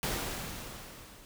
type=noise with level ramp; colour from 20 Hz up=pink; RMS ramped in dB=-32 to -54 dBFS; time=0.03-1.25 s; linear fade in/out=0 ms; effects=none